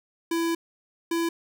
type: tone pair in turn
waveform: square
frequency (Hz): 333.4 / 334.8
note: E4 / E4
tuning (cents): +20 / +27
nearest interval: unison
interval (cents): 7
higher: second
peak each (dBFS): -24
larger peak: neither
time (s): 0.31-0.55 / 1.11-1.29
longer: first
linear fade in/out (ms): 5
effects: none